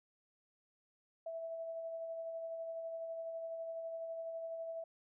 sine tone with tremolo, 658 Hz, E5, 3 cents flat, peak -39 dBFS, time 1.26-4.84 s, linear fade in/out 5 ms, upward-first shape sine, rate 12 Hz, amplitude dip 30%, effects none

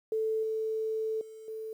sine tone with level steps, 440 Hz, A4, in tune, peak -27 / -29 / -44 / -36 dBFS, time 0.12-1.73 s, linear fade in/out 2 ms, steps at 0.43 / 1.21 / 1.48 s, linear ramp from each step 2 ms, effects 10-bit

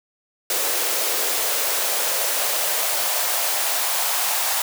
white noise with high-pass filter sweep, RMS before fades -22 dBFS, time 0.5-4.62 s, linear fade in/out 2 ms, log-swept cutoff 430 to 790 Hz, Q 2.3, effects none

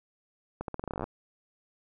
accelerating click train, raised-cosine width 1 ms, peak -20 dBFS, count 15, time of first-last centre 0.61-1.041 s, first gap 72 ms, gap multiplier 0.85, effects none

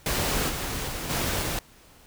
pink noise with level steps, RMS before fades -26 / -31 / -33 / -27 / -29 dBFS, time 0.06-1.59 s, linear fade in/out 2 ms, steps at 0.48 / 0.87 / 1.09 / 1.41 s, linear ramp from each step 20 ms, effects pink hiss -54 dBFS RMS until 2.06 s

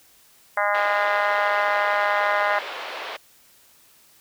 harmonic tone, 204.8 Hz, G#3, 24 cents flat, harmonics 3 / 4 / 5 / 6 / 7 / 8 / 9 / 10, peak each -25 / -26 / -27 / -28 / -28 / -29 / -30 / -30 dBFS, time 0.57-2.59 s, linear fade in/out 5 ms
pink band-pass noise, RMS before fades -33 dBFS, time 0.74-3.17 s, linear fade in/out 10 ms, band 510 to 3800 Hz, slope 24 dB/octave
effects white hiss -55 dBFS RMS until 4.2 s

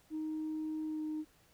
sine tone with pitch glide, 311.7 to 308.7 Hz, D#4 to D#4, +3 to -14 cents, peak -34 dBFS, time 0.1-1.25 s, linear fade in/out 50 ms, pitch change -17 cents, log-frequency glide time 0.84-1.03 s, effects tanh soft clip ceiling -32 dBFS + pink hiss -67 dBFS RMS until 1.53 s

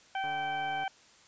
harmonic tone, 774 Hz, G5, 22 cents flat, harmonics 1 / 2 / 3 / 4, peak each -32 / -38 / -42 / -44 dBFS, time 0.15-0.88 s, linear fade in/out 2 ms
click train, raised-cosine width 1 ms, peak -34 dBFS, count 88, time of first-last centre 0.24-0.836 s, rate 146 Hz
effects white hiss -59 dBFS RMS until 1.27 s + resampled to 16000 Hz

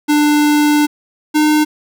square tone pair in turn, 296.8 / 303.7 Hz, D4 / D#4, +18 / -42 cents, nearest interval unison, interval 40 cents, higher second, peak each -10 dBFS, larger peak neither, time 0.08-0.87 / 1.34-1.65 s, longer first, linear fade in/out 20 ms, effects none

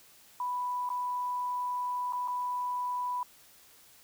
sine tone with dropouts, 989 Hz, B5, 2 cents sharp, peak -30 dBFS, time 0.4-3.23 s, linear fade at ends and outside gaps 2 ms, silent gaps 0.891-0.901 / 2.125-2.132 / 2.277-2.282 s, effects white hiss -58 dBFS RMS until 4.03 s

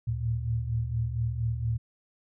sine tone cluster, 75.2 / 111.8 / 116.1 Hz, D2 / A2 / A#2, +42 / +28 / -7 cents, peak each -34 / -34 / -28 dBFS, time 0.07-1.78 s, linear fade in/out 10 ms, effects none

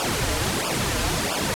pink noise with flanger, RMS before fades -24 dBFS, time 0-1.54 s, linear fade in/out 0 ms, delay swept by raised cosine 0.49 to 5.49 ms, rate 1.5 Hz, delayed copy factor -0.95, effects low-pass 11000 Hz 12 dB/octave

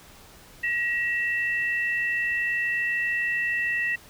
sine tone pair together, 1906.7 / 2674 Hz, A#6 / E7, +39 / +24 cents, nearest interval tritone, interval 585 cents, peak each -24 / -30 dBFS, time 0.63-3.96 s, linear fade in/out 10 ms, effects pink hiss -50 dBFS RMS until 4.09 s

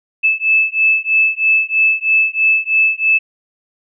sine beating tone pair, 2617 / 2620.1 Hz, E7 / E7, -13 / -11 cents, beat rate 3.1 Hz, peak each -14 dBFS, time 0.23-3.19 s, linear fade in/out 20 ms, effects none

